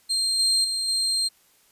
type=tone with level steps; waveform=35% pulse; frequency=4186 Hz; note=C8; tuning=in tune; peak=-20 / -17 / -23 / -20 dBFS; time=0.09-1.29 s; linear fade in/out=20 ms; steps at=0.39 / 0.64 / 0.88 s; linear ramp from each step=5 ms; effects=white hiss -60 dBFS RMS until 1.71 s + resampled to 32000 Hz